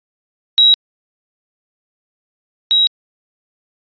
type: tone pair in turn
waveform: sine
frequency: 3856 / 3842 Hz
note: B7 / B7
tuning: -42 / -48 cents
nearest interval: unison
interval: 6 cents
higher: first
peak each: -6 / -9 dBFS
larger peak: first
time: 0.58-0.74 / 2.71-2.87 s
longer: neither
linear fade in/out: 0 ms
effects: resampled to 11025 Hz